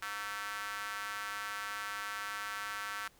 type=tone with high-pass filter; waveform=square; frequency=102.8 Hz; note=G#2; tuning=17 cents flat; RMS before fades=-40 dBFS; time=0.02-3.08 s; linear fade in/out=5 ms; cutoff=1400 Hz; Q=3; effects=pink hiss -64 dBFS RMS until 3.19 s